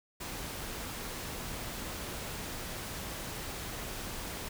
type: noise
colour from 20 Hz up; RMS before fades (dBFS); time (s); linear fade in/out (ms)
pink; -40; 0.2-4.49; 10
effects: none